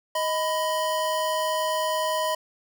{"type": "tone pair together", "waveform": "square", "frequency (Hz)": [627, 995.3], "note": ["D#5", "B5"], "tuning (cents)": [13, 13], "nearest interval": "minor sixth", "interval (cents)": 800, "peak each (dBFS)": -27, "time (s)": [0.15, 2.35], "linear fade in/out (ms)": 5, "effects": []}